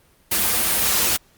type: noise with comb filter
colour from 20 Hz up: white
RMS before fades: -19 dBFS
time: 0.31-1.17 s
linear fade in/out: 10 ms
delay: 7.3 ms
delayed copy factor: -0.65
effects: pink hiss -57 dBFS RMS until 1.37 s + Opus 32 kbps